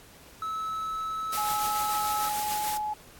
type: tone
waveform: triangle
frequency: 1300 Hz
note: E6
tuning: 24 cents flat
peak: -28 dBFS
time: 0.42-2.29 s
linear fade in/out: 2 ms
type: noise with tremolo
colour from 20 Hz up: white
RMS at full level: -33 dBFS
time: 1.32-2.78 s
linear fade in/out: 10 ms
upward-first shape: triangle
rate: 6.8 Hz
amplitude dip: 35%
type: tone with pitch glide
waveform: sine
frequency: 840 to 846.8 Hz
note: G#5 to G#5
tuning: +19 to +33 cents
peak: -28 dBFS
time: 1.37-2.94 s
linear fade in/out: 10 ms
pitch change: +14 cents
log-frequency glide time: 2.36-2.68 s
effects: pink hiss -52 dBFS RMS until 3.19 s + AAC 64 kbps